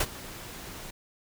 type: noise with ADSR envelope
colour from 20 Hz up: pink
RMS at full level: -24 dBFS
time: 0-0.91 s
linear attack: 5 ms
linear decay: 50 ms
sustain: -18 dB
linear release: 9 ms
effects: none